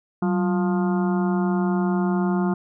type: harmonic tone with a mistuned harmonic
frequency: 176.4 Hz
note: F3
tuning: 18 cents sharp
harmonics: 1 / 2 / 4 / 5 / 6 / 7 / 8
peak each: -20 / -26 / -32 / -34 / -36 / -37 / -38 dBFS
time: 0.22-2.54 s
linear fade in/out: 5 ms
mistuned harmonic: 1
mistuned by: +110 cents
effects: none